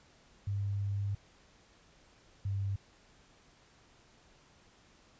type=tone pair in turn; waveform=sine; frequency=100.2 / 98.65 Hz; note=G2 / G2; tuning=+38 / +11 cents; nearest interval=unison; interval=27 cents; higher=first; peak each=-31 / -31 dBFS; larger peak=neither; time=0.47-1.15 / 2.45-2.76 s; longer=first; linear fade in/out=5 ms; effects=pink hiss -63 dBFS RMS until 5.19 s + resampled to 16000 Hz